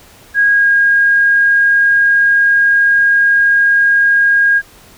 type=tone with pitch glide; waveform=sine; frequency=1640 to 1627.7 Hz; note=G#6 to G#6; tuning=-22 to -35 cents; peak=-7 dBFS; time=0.34-4.62 s; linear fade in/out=50 ms; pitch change=-13 cents; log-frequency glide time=0.53-0.68 s; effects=pink hiss -42 dBFS RMS until 4.97 s